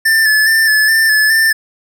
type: tone with vibrato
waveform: square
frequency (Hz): 1756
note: A6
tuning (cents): -4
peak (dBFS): -9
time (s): 0.05-1.53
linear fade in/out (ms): 10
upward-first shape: square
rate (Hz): 2.4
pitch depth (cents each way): 29
effects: none